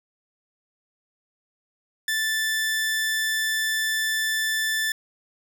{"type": "tone", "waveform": "sawtooth", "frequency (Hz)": 1760, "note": "A6", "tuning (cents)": 0, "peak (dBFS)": -19, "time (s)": [2.08, 4.92], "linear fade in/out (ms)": 2, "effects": []}